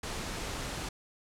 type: noise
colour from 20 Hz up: pink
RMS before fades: -37 dBFS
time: 0.03-0.89 s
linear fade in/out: 5 ms
effects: low-pass 9000 Hz 12 dB/octave